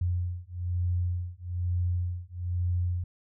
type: beating tone pair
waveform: sine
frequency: 88.1 / 89.2 Hz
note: F2 / F2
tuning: +16 / +37 cents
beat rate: 1.1 Hz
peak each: -30 / -30 dBFS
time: 0.01-3.04 s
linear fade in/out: 5 ms
effects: none